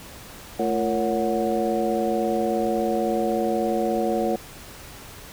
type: tone cluster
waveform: sine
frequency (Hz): 220.4 / 342.5 / 464.6 / 561 / 734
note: A3 / F4 / A#4 / C#5 / F#5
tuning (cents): +3 / -34 / -6 / +21 / -14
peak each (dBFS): -27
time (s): 0.59-4.36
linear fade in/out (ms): 5
effects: pink hiss -42 dBFS RMS until 5.32 s